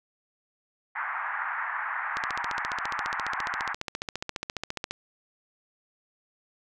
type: band-pass noise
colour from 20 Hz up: white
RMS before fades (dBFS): -32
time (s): 0.95-3.74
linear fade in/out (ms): 10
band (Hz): 810 to 1900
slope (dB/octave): 48
type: click train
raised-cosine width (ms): 0.2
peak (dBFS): -14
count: 41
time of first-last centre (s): 2.17-4.91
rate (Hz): 14.6
effects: none